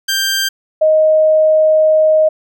15% pulse / sine tone pair in turn, 1580 / 624.5 Hz, G6 / D#5, +13 / +6 cents, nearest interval octave + major third, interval 1607 cents, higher first, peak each -7 dBFS, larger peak neither, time 0.08-0.49 / 0.81-2.29 s, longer second, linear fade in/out 10 ms, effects none

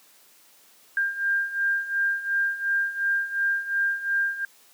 sine beating tone pair, 1596 / 1598.8 Hz, G6 / G6, +31 / +34 cents, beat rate 2.8 Hz, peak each -28 / -24 dBFS, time 0.97-4.45 s, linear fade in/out 2 ms, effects white hiss -56 dBFS RMS until 4.73 s + high-pass 200 Hz 12 dB/octave

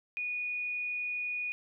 sine tone, 2462 Hz, D#7, 19 cents flat, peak -32 dBFS, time 0.17-1.52 s, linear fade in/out 0 ms, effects none

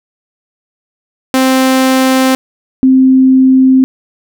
sawtooth / sine tone pair in turn, 261.6 / 261.6 Hz, C4 / C4, 0 / 0 cents, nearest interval unison, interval 0 cents, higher neither, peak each -3 dBFS, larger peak neither, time 1.34-2.35 / 2.83-3.84 s, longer neither, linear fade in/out 0 ms, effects none

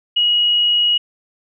sine tone, 2900 Hz, F#7, 35 cents flat, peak -12 dBFS, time 0.16-0.98 s, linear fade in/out 10 ms, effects none

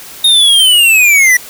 square linear sweep, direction down, 3729 to 1926 Hz, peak -5 dBFS, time 0.24-1.37 s, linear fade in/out 5 ms, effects white hiss -31 dBFS RMS until 1.49 s

